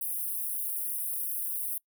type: high-pass noise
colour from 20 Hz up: white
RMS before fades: -33 dBFS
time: 0.01-1.78 s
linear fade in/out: 5 ms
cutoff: 9300 Hz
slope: 96 dB/octave
effects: noise-tail reverb RT60 0.1 s tail -24 dB re dry